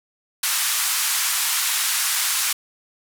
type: band-pass noise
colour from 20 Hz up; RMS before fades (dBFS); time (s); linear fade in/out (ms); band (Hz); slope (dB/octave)
white; -22; 0.43-2.53; 5; 1000 to 13000; 24
effects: none